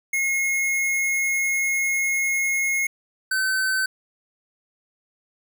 square tone pair in turn, 2161 / 1531 Hz, C#7 / G6, -45 / -41 cents, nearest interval tritone, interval 596 cents, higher first, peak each -21 dBFS, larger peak neither, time 0.13-2.87 / 3.31-3.86 s, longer first, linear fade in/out 5 ms, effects none

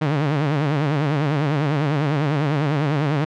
sawtooth tone with vibrato, 146.83 Hz, D3, in tune, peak -14 dBFS, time 0.01-3.25 s, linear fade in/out 10 ms, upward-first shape sine, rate 10 Hz, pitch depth 130 cents each way, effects low-pass 3000 Hz 12 dB/octave

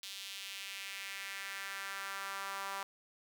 sawtooth tone with high-pass filter sweep, 196.1 Hz, G3, 1 cent sharp, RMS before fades -43 dBFS, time 0.03-2.83 s, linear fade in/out 0 ms, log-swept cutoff 3500 to 1000 Hz, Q 2, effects none

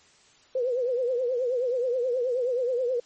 sine tone with vibrato, 497.9 Hz, B4, 14 cents sharp, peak -23 dBFS, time 0.55-3 s, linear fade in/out 5 ms, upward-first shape triangle, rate 9.4 Hz, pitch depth 120 cents each way, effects white hiss -58 dBFS RMS until 3.05 s + MP3 32 kbps

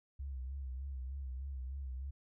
sine tone with vibrato, 66.3 Hz, C2, 23 cents sharp, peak -39 dBFS, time 0.19-2.11 s, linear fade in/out 10 ms, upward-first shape sine, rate 3.3 Hz, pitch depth 81 cents each way, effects none

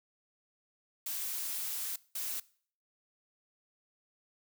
blue noise bursts at uneven times, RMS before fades -37 dBFS, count 2, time 1.06-1.96 / 2.15-2.4 s, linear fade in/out 5 ms, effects noise-tail reverb RT60 0.5 s tail -21 dB re dry

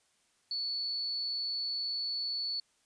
sine tone with amplitude modulation, 4439 Hz, C#8, 2 cents sharp, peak -31 dBFS, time 0.51-2.6 s, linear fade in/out 2 ms, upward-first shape sine, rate 257 Hz, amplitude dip 25%, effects white hiss -71 dBFS RMS until 2.85 s + resampled to 22050 Hz

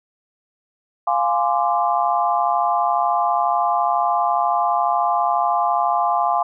sine chord, D half-diminished seventh, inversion first, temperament equal with one note detuned, 698.5 / 830.6 / 1040.5 / 1174.7 Hz, F5 / Ab5 / C6 / D6, 0 / 0 / -10 / 0 cents, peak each -20 / -21 / -22 / -24 dBFS, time 1.07-6.43 s, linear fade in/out 5 ms, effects none

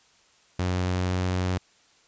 sawtooth tone with pitch glide, 90.8 to 91.59 Hz, F#2 to F#2, -32 to -17 cents, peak -20 dBFS, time 0.59-1.58 s, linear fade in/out 5 ms, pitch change +15 cents, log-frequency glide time 0.72-1.28 s, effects white hiss -60 dBFS RMS until 2.07 s + resampled to 16000 Hz

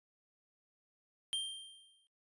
square tone with exponential decay, 3169 Hz, G7, 18 cents sharp, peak -32 dBFS, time 1.33-2.07 s, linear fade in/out 0 ms, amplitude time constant 160 ms, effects noise-tail reverb RT60 0.1 s tail -21 dB re dry + resampled to 24000 Hz

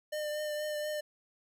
square tone with vibrato, 602 Hz, D5, 43 cents sharp, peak -34 dBFS, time 0.12-1.01 s, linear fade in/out 10 ms, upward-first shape triangle, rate 4.2 Hz, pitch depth 22 cents each way, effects none

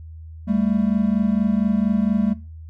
triangle tone pair together, 198.4 / 222.7 Hz, G3 / A3, +21 / +21 cents, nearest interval major second, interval 200 cents, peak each -18 dBFS, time 0.47-2.34 s, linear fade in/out 20 ms, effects noise-tail reverb RT60 0.3 s tail -18 dB re dry + added 80 Hz sine -35 dBFS peak until 2.69 s

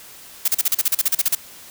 blue noise bursts, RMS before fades -17 dBFS, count 14, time 0.45-1.351 s, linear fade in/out 5 ms, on 30 ms, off 37 ms, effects white hiss -42 dBFS RMS until 1.7 s

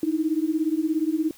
sine beating tone pair, 306.5 / 323.5 Hz, D#4 / E4, -26 / -32 cents, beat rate 17 Hz, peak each -24 dBFS, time 0.03-1.31 s, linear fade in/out 2 ms, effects white hiss -51 dBFS RMS until 1.37 s

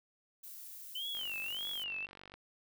violet noise, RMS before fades -49 dBFS, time 0.43-1.84 s, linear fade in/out 10 ms
sine tone with vibrato, 2965 Hz, F#7, 3 cents sharp, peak -37 dBFS, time 0.95-2.06 s, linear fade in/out 5 ms, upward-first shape sine, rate 1.7 Hz, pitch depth 220 cents each way
click train, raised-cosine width 0.3 ms, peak -35 dBFS, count 58, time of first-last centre 1.15-2.34 s, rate 47.9 Hz
effects none

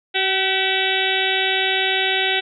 harmonic tone with a mistuned harmonic, 380 Hz, F#4, 46 cents sharp, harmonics 1 / 2 / 4 / 5 / 6 / 7 / 8 / 9 / 10, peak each -26 / -26 / -26 / -26 / -26 / -26 / -26 / -26 / -26 dBFS, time 0.14-2.41 s, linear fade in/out 20 ms, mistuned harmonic 5, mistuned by +41 cents, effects none

